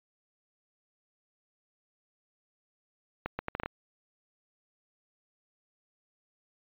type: accelerating click train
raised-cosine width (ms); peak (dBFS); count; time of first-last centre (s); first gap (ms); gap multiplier
0.5; -17; 7; 3.26-3.66; 130; 0.72
effects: resampled to 8000 Hz